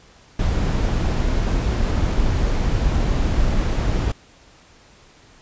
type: noise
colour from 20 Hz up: brown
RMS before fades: -19 dBFS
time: 0.39-4.12 s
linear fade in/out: 5 ms
effects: pink hiss -50 dBFS RMS until 5.41 s + resampled to 16000 Hz